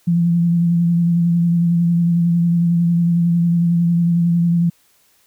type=tone with vibrato; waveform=sine; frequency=170.7 Hz; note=F3; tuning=39 cents flat; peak=-12 dBFS; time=0.07-4.7 s; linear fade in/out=10 ms; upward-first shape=sine; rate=11 Hz; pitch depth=24 cents each way; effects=white hiss -57 dBFS RMS until 5.26 s